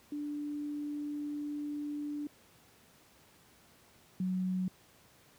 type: tone pair in turn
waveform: sine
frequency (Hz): 293.7 / 185.02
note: D4 / F#3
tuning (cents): 0 / 0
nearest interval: minor sixth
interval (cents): 800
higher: first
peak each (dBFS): -35 / -30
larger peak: second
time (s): 0.12-2.27 / 4.2-4.68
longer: first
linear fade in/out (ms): 2
effects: pink hiss -62 dBFS RMS until 5.38 s + high-pass 80 Hz 12 dB/octave